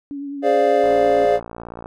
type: tone with vibrato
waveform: sine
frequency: 282 Hz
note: C#4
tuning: 30 cents sharp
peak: -26 dBFS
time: 0.11-1.25 s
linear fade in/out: 0 ms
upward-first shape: triangle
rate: 9.8 Hz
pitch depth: 32 cents each way
type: chord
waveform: triangle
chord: D half-diminished seventh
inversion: second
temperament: equal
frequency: 415.3 / 523.3 / 587.3 / 698.5 Hz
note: Ab4 / C5 / D5 / F5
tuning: 0 / 0 / 0 / 0 cents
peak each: -17 / -18 / -16 / -17 dBFS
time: 0.42-1.4 s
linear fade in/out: 50 ms
type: click train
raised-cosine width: 1 ms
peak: -19 dBFS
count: 60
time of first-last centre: 0.84-1.859 s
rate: 57.9 Hz
effects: none